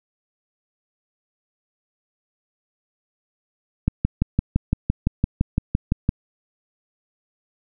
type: click train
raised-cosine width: 5 ms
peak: -5 dBFS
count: 14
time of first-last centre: 3.88-6.091 s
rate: 5.88 Hz
effects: none